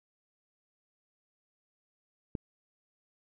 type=click; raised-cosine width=3 ms; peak=-21 dBFS; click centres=2.352 s; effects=none